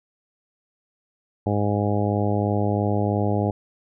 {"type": "harmonic tone", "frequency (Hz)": 103, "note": "G#2", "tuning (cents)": -14, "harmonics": [1, 2, 3, 4, 5, 6, 7, 8], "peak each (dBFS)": [-23, -26, -28, -29, -30, -31, -31, -32], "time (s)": [1.46, 3.51], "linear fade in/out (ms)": 5, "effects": []}